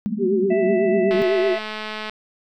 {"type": "band-pass noise", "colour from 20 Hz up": "white", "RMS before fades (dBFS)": -25, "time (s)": [0.06, 1.22], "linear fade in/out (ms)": 0, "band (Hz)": [190, 230], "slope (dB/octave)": 96}
{"type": "tone with vibrato", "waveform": "sine", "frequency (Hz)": 380.1, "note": "F#4", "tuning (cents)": 47, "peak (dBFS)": -17, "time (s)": [0.18, 1.57], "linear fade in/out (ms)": 50, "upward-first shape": "triangle", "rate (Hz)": 8, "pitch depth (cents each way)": 98}
{"type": "harmonic tone", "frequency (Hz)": 659.3, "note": "E5", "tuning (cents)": 0, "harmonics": [1, 3, 4], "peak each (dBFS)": [-22, -33, -38], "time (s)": [0.5, 1.59], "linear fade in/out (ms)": 10}
{"type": "click train", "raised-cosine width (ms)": 0.3, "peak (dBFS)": -14, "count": 213, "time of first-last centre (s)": [1.11, 2.096], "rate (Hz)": 215}
{"effects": []}